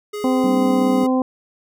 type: tone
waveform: square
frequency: 416.8 Hz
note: G#4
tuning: 6 cents sharp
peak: -26 dBFS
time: 0.13-1.07 s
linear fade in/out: 10 ms
type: harmonic tone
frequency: 257.8 Hz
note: C4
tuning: 26 cents flat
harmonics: 1 / 2 / 3 / 4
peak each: -16 / -22 / -26 / -28 dBFS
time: 0.24-1.22 s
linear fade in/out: 2 ms
type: chord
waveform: sine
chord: G minor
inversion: none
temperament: equal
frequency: 196 / 233.1 / 293.7 Hz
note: G3 / Bb3 / D4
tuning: 0 / 0 / 0 cents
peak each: -23 / -29 / -26 dBFS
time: 0.44-1.04 s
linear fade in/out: 2 ms
effects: none